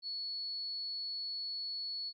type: tone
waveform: sine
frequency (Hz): 4400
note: C#8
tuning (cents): -14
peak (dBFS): -37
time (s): 0.02-2.13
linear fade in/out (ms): 50
effects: none